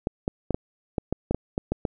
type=clicks; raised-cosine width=2 ms; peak=-11 dBFS; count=11; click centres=0.071 / 0.279 / 0.507 / 0.545 / 0.982 / 1.126 / 1.31 / 1.346 / 1.579 / 1.72 / 1.852 s; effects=none